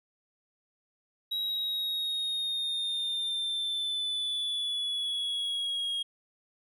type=exponential sweep; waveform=triangle; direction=down; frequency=3854 to 3265 Hz; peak=-28 dBFS; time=1.31-6.03 s; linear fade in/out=10 ms; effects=none